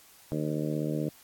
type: harmonic tone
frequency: 76.2 Hz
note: D#2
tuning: 36 cents flat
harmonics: 2 / 3 / 4 / 5 / 6 / 7 / 8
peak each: -32 / -36 / -33 / -40 / -38 / -39 / -41 dBFS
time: 0.32-1.09 s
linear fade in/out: 0 ms
effects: white hiss -56 dBFS RMS until 1.23 s + AAC 64 kbps